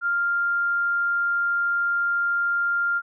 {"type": "tone", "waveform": "sine", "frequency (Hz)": 1396.9, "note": "F6", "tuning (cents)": 0, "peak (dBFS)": -20, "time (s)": [0.01, 3.02], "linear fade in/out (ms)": 50, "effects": []}